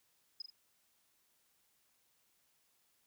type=tone with echo; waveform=sine; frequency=5050 Hz; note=D#8; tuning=25 cents sharp; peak=-39 dBFS; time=0.4-0.42 s; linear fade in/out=5 ms; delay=41 ms; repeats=2; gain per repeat=-6 dB; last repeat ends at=0.502 s; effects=white hiss -75 dBFS RMS until 3.06 s